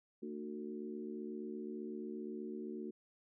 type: harmonic tone with a mistuned harmonic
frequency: 75.1 Hz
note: D2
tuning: 39 cents sharp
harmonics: 3 / 4 / 5 / 6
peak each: -45 / -48 / -45 / -54 dBFS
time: 0.22-2.91 s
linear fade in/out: 10 ms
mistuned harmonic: 5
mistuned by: -32 cents
effects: none